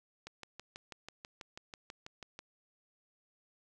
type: click train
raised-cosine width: 0.2 ms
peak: -28 dBFS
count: 14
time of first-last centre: 0.27-2.391 s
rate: 6.13 Hz
effects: none